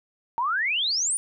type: exponential sweep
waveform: sine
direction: up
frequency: 895 to 9680 Hz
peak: -22 dBFS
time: 0.38-1.17 s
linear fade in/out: 0 ms
effects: none